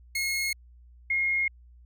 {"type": "tone pair in turn", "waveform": ["sawtooth", "sine"], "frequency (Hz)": [2163, 2146], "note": ["C#7", "C7"], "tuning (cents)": [-43, 43], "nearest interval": "unison", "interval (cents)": 14, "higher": "first", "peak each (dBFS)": -23, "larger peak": "neither", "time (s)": [[0.15, 0.53], [1.1, 1.48]], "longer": "neither", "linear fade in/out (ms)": 5, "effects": ["added 60 Hz sine -50 dBFS peak until 1.85 s"]}